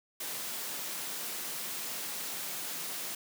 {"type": "high-pass noise", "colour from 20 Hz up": "white", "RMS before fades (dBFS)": -38, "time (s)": [0.2, 3.15], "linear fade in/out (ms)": 5, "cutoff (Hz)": 140, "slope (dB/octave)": 48, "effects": []}